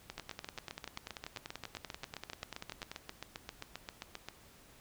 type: two click trains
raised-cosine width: 0.2 ms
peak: -24 / -24 dBFS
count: 32 / 30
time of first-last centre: 0.18-4.286 / 0.1-2.916 s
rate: 7.55 / 10.3 Hz
effects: pink hiss -60 dBFS RMS until 4.8 s